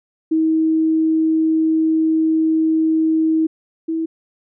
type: tone pair in turn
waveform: sine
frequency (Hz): 318.9 / 324.3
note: D#4 / E4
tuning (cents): +43 / -28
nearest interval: unison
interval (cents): 29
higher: second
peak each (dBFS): -13 / -18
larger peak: first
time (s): 0.31-3.47 / 3.88-4.06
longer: first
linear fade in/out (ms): 10
effects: none